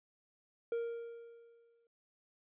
triangle tone with exponential decay, 466.2 Hz, A#4, in tune, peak -30 dBFS, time 0.72-1.87 s, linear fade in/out 2 ms, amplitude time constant 250 ms, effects resampled to 8000 Hz

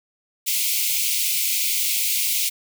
white high-pass noise, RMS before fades -22 dBFS, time 0.46-2.5 s, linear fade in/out 20 ms, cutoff 2100 Hz, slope 96 dB/octave, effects none

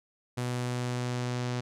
sawtooth tone with low-pass filter sweep, 123.47 Hz, B2, in tune, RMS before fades -32 dBFS, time 0.37-1.61 s, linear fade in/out 10 ms, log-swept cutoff 9900 to 6100 Hz, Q 1.2, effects none

